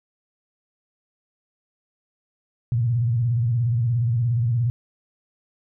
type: tone with vibrato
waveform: sine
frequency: 118.2 Hz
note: A#2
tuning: 24 cents sharp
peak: -18 dBFS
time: 2.72-4.7 s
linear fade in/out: 0 ms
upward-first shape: square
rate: 17 Hz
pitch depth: 90 cents each way
effects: none